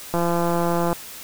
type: click train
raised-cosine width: 1 ms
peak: -9 dBFS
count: 136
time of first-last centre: 0.14-0.929 s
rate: 171 Hz
effects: white hiss -38 dBFS RMS until 1.23 s